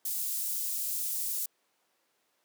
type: high-pass noise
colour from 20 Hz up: white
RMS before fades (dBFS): -33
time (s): 0.05-1.46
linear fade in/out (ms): 5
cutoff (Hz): 7700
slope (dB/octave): 12
effects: pink hiss -73 dBFS RMS until 2.44 s + high-pass 400 Hz 12 dB/octave